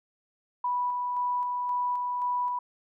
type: tone with tremolo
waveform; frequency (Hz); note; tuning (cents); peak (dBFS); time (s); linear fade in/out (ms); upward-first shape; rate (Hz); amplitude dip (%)
sine; 984; B5; -7; -25; 0.64-2.59; 5; square; 1.9; 25
effects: none